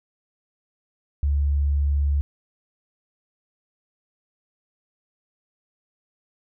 sine tone, 71.4 Hz, D2, 48 cents flat, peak -18 dBFS, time 1.23-2.21 s, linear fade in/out 0 ms, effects none

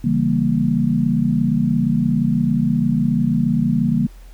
sine chord, C# diminished seventh, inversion none, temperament equal, 138.59 / 164.81 / 196 / 233.1 Hz, C#3 / E3 / G3 / Bb3, 0 / 0 / 0 / 0 cents, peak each -22 / -21 / -21 / -18 dBFS, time 0.04-4.07 s, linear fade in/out 5 ms, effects added 42 Hz sine -37 dBFS peak until 4.33 s + pink hiss -52 dBFS RMS until 4.33 s

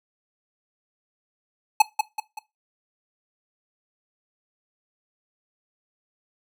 square tone with echo, 856 Hz, A5, 48 cents flat, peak -11 dBFS, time 1.8-1.82 s, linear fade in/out 5 ms, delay 190 ms, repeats 3, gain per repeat -7 dB, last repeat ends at 2.39 s, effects noise-tail reverb RT60 0.2 s tail -18 dB re dry

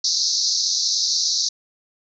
white band-pass noise, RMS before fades -21 dBFS, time 0.04-1.49 s, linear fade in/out 5 ms, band 4000 to 6200 Hz, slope 96 dB/octave, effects none

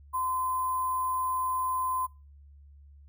sine tone with sample-and-hold, 1028 Hz, C6, 31 cents flat, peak -27 dBFS, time 0.13-2.07 s, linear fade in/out 20 ms, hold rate 11025 Hz, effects noise-tail reverb RT60 0.3 s tail -21 dB re dry + added 71 Hz sine -50 dBFS peak until 3.08 s

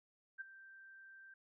sine tone with ADSR envelope, 1568 Hz, G6, in tune, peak -40 dBFS, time 0.38-1.34 s, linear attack 28 ms, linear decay 15 ms, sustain -15 dB, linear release 4 ms, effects none

